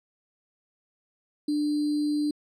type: tone with sample-and-hold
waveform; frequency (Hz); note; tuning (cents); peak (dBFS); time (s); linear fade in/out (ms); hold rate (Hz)
sine; 296.7; D4; +18; -23; 1.48-2.31; 5; 4410
effects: low-pass 8000 Hz 12 dB/octave